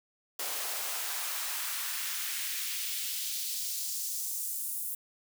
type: noise with high-pass filter sweep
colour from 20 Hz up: white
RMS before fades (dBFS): -35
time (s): 0.39-4.95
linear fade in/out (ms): 5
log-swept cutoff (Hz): 470 to 11000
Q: 1.2
effects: none